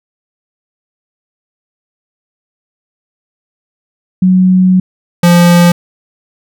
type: tone pair in turn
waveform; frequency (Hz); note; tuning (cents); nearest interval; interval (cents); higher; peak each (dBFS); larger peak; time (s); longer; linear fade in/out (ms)
sine / square; 185 / 173.81; F#3 / F3; 0 / -8; minor second; 108; first; -4; neither; 4.22-4.8 / 5.23-5.72; first; 5
effects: none